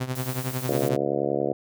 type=tone with tremolo; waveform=sawtooth; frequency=128.3 Hz; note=C3; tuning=34 cents flat; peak=-20 dBFS; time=0-0.97 s; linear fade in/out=10 ms; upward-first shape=triangle; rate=11 Hz; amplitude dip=85%
type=noise; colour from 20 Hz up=blue; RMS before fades=-37 dBFS; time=0.15-0.89 s; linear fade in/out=5 ms
type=harmonic tone; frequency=70.6 Hz; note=C#2; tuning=32 cents sharp; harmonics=2 / 3 / 4 / 5 / 6 / 7 / 8 / 9 / 10; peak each=-35 / -35 / -32 / -29 / -30 / -29 / -31 / -32 / -35 dBFS; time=0.68-1.53 s; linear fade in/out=5 ms
effects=none